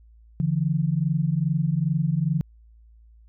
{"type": "tone pair together", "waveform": "sine", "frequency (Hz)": [145.27, 167.7], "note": ["D3", "E3"], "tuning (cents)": [-19, 30], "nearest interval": "major second", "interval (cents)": 249, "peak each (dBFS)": -23, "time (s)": [0.4, 2.41], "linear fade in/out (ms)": 0, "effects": ["added 56 Hz sine -49 dBFS peak until 3.28 s"]}